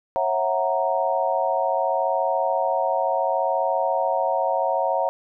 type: chord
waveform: sine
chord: F# dominant seventh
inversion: second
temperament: equal with one note detuned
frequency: 545.2 / 659.3 / 740 / 932.3 Hz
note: C#5 / E5 / F#5 / A#5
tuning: -29 / 0 / 0 / 0 cents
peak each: -25 dBFS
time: 0.16-5.09 s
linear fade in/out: 0 ms
effects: none